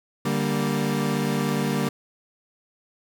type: chord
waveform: 30% pulse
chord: G minor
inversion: second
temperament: equal with one note detuned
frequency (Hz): 145.99 / 196 / 233.1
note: D3 / G3 / Bb3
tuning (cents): -10 / 0 / 0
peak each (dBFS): -24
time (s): 0.25-1.89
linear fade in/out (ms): 5
effects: none